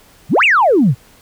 sine exponential two-way sweep, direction up then down, 109 to 2900 to 109 Hz, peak -7 dBFS, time 0.29-0.95 s, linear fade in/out 50 ms, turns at 0.44 s, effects tanh soft clip ceiling -3 dBFS + pink hiss -47 dBFS RMS until 1.21 s

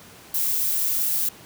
violet noise with amplitude modulation, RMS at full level -22 dBFS, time 0.34-1.29 s, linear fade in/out 5 ms, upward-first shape sine, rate 164 Hz, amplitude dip 25%, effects pink hiss -46 dBFS RMS until 1.45 s + high-pass 100 Hz 12 dB/octave

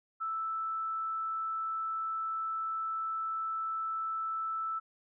sine tone, 1318.5 Hz, E6, in tune, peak -32 dBFS, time 0.2-4.8 s, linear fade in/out 20 ms, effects none

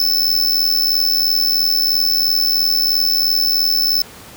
square tone with amplitude modulation, 5274 Hz, E8, in tune, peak -10 dBFS, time 0-4.02 s, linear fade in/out 2 ms, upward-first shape sine, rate 83 Hz, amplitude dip 75%, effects pink hiss -38 dBFS RMS until 4.36 s + high-pass 60 Hz 12 dB/octave

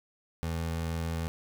25% pulse tone, 82.41 Hz, E2, in tune, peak -27 dBFS, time 0.43-1.28 s, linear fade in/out 0 ms, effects none

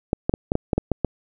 clicks, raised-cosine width 2 ms, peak -6 dBFS, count 9, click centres 0.131 / 0.295 / 0.339 / 0.519 / 0.554 / 0.732 / 0.78 / 0.917 / 1.047 s, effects none

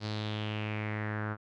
sawtooth tone with low-pass filter sweep, 106.6 Hz, G#2, 46 cents sharp, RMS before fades -35 dBFS, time 0-1.37 s, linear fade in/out 50 ms, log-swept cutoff 4600 to 1400 Hz, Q 4.2, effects none

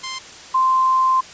10% pulse / sine tone pair in turn, 1046.5 / 1042.6 Hz, C6 / C6, 0 / -6 cents, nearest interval unison, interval 6 cents, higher first, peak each -18 / -13 dBFS, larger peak second, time 0.03-0.19 / 0.54-1.21 s, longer second, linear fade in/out 10 ms, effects white hiss -39 dBFS RMS until 1.33 s + resampled to 16000 Hz

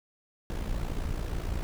brown noise with amplitude modulation, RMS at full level -29 dBFS, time 0.5-1.63 s, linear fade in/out 0 ms, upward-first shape sine, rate 57.9 Hz, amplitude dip 65%, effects none

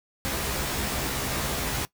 pink noise with comb filter, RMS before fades -29 dBFS, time 0.25-1.85 s, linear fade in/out 0 ms, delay 15 ms, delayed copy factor +0.95, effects noise-tail reverb RT60 0.1 s tail -19 dB re dry

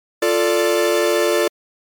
45% pulse chord, D minor, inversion first, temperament equal with one note detuned, 349.2 / 441.8 / 587.3 Hz, F4 / A4 / D5, 0 / +7 / 0 cents, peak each -19 dBFS, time 0.22-1.48 s, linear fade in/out 5 ms, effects MP3 96 kbps

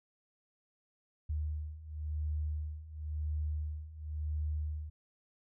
sine beating tone pair, 75.6 / 76.55 Hz, D#2 / D#2, -49 / -28 cents, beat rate 0.95 Hz, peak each -39 / -36 dBFS, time 1.29-4.9 s, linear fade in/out 10 ms, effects none

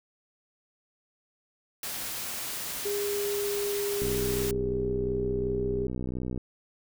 white noise, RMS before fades -35 dBFS, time 1.83-4.51 s, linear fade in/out 2 ms
sine tone with pitch glide, 407.8 to 402.2 Hz, G#4 to G4, -32 to +44 cents, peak -28 dBFS, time 2.85-5.87 s, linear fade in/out 5 ms, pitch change -24 cents, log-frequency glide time 3.46-4.72 s
click train, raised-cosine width 3 ms, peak -21 dBFS, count 149, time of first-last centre 4.02-6.377 s, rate 62.8 Hz
effects none

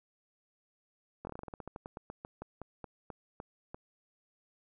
slowing click train, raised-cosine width 1 ms, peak -28 dBFS, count 22, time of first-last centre 1.25-3.745 s, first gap 21 ms, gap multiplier 1.15, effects none

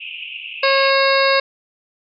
white band-pass noise, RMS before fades -31 dBFS, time 0-0.91 s, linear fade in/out 20 ms, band 2500 to 2900 Hz, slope 96 dB/octave
harmonic tone, 544 Hz, C#5, 33 cents flat, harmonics 1 / 2 / 3 / 4 / 5 / 7 / 8 / 9, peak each -16 / -19 / -21 / -22 / -23 / -24 / -25 / -26 dBFS, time 0.63-1.4 s, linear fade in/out 5 ms
effects none

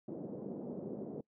pink band-pass noise, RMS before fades -43 dBFS, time 0.08-1.21 s, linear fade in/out 5 ms, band 180 to 510 Hz, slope 24 dB/octave, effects noise-tail reverb RT60 0.1 s tail -23 dB re dry

